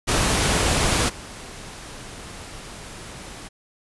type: noise with level steps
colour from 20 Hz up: pink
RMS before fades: -20 / -38 dBFS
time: 0.07-3.49 s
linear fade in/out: 20 ms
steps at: 1.08 s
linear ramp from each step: 20 ms
effects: resampled to 24000 Hz